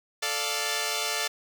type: chord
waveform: 5% pulse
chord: D minor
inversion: second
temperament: equal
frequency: 440 / 587.3 / 698.5 Hz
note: A4 / D5 / F5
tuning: 0 / 0 / 0 cents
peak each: -20 dBFS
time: 0.22-1.28 s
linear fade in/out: 10 ms
effects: none